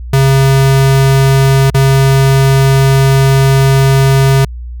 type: tone with dropouts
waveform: square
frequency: 135.3 Hz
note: C#3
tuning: 42 cents flat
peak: -6 dBFS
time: 0.13-4.45 s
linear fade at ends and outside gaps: 5 ms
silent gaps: 1.702-1.744 s
effects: added 60 Hz sine -21 dBFS peak until 4.8 s